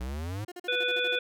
square exponential sweep, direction up, 59.4 to 110 Hz, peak -33 dBFS, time 0-0.45 s, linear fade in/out 10 ms
30% pulse tone bursts, 356.2 Hz, F4, 34 cents sharp, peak -36 dBFS, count 9, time 0.48-1.158 s, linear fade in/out 5 ms, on 38 ms, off 42 ms
harmonic tone, 493.9 Hz, B4, in tune, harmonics 1 / 3 / 5 / 7, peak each -31 / -31 / -31 / -31 dBFS, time 0.68-1.19 s, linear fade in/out 5 ms
effects none

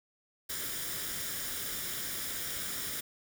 white noise with comb filter, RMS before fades -37 dBFS, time 0.49-3.01 s, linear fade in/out 10 ms, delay 0.57 ms, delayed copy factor +0.55, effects none

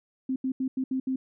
sine tone bursts at uneven times, 261.6 Hz, C4, in tune, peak -25 dBFS, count 6, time 0.29-0.36 / 0.44-0.52 / 0.6-0.68 / 0.77-0.84 / 0.91-1 / 1.07-1.16 s, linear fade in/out 5 ms, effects none

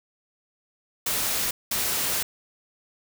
white noise bursts at uneven times, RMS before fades -26 dBFS, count 2, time 1.06-1.51 / 1.71-2.23 s, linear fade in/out 5 ms, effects none

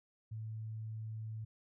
sine tone, 110 Hz, A2, in tune, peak -40 dBFS, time 0.31-1.45 s, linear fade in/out 10 ms, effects none

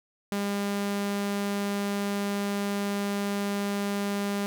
sawtooth tone, 201.6 Hz, G3, 49 cents sharp, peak -23 dBFS, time 0.32-4.46 s, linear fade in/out 0 ms, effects none

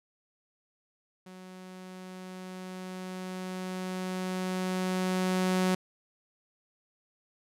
sawtooth tone with level ramp, 185 Hz, F#3, in tune, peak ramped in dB -42 to -20 dBFS, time 1.26-5.75 s, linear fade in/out 5 ms, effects low-pass 12000 Hz 12 dB/octave

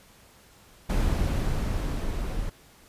brown noise with level ramp, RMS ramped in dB -23 to -31 dBFS, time 0.89-2.5 s, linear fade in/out 10 ms, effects pink hiss -55 dBFS RMS until 2.88 s + resampled to 32000 Hz

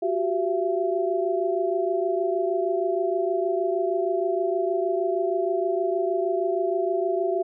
sine tone cluster, 362.2 / 388.6 / 674 Hz, F#4 / G4 / E5, -37 / -15 / +38 cents, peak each -26 dBFS, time 0.02-7.43 s, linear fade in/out 10 ms, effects none

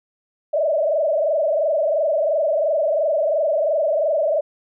sine tone with frequency modulation, 614 Hz, D#5, 23 cents flat, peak -16 dBFS, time 0.53-4.41 s, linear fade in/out 10 ms, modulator 22.9 Hz, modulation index 2.1, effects none

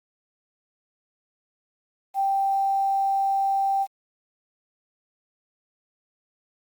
sine tone with quantisation, 784 Hz, G5, in tune, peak -20 dBFS, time 2.14-3.87 s, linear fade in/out 50 ms, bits 8, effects Opus 32 kbps

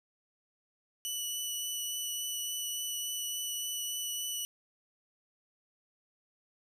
15% pulse tone with vibrato, 2961 Hz, F#7, 1 cent sharp, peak -27 dBFS, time 1.05-4.45 s, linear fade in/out 0 ms, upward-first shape triangle, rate 3.5 Hz, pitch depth 11 cents each way, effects none

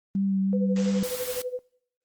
sine tone with vibrato, 194.3 Hz, G3, 15 cents flat, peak -22 dBFS, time 0.15-1.03 s, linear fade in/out 2 ms, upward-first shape triangle, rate 3 Hz, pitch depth 23 cents each way
sine tone with tremolo, 500 Hz, B4, 21 cents sharp, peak -26 dBFS, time 0.53-1.59 s, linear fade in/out 0 ms, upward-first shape sine, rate 12 Hz, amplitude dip 80%
white noise, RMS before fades -35 dBFS, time 0.76-1.42 s, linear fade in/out 2 ms
effects noise-tail reverb RT60 0.7 s tail -25 dB re dry + Opus 24 kbps

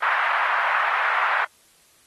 white band-pass noise, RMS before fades -22 dBFS, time 0.02-1.45 s, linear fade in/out 5 ms, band 880 to 1700 Hz, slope 24 dB/octave, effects white hiss -57 dBFS RMS until 2.06 s + AAC 32 kbps

